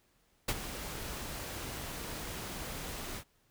pink noise with ADSR envelope, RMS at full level -29 dBFS, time 0.48-3.24 s, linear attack 8 ms, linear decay 46 ms, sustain -12 dB, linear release 69 ms, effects pink hiss -71 dBFS RMS until 3.5 s

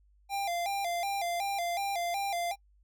square tone with vibrato, 742 Hz, F#5, 5 cents sharp, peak -31 dBFS, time 0.29-2.56 s, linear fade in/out 50 ms, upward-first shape square, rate 2.7 Hz, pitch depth 120 cents each way, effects noise-tail reverb RT60 0.1 s tail -24 dB re dry + added 50 Hz sine -61 dBFS peak until 2.83 s

